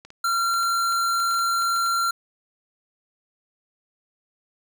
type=clicks; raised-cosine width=0.2 ms; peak=-25 dBFS; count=12; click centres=0.05 / 0.104 / 0.54 / 0.631 / 0.924 / 1.201 / 1.311 / 1.343 / 1.391 / 1.621 / 1.763 / 1.863 s
type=tone; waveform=square; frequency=1371 Hz; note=F6; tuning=32 cents flat; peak=-21 dBFS; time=0.24-2.11 s; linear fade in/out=5 ms
effects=none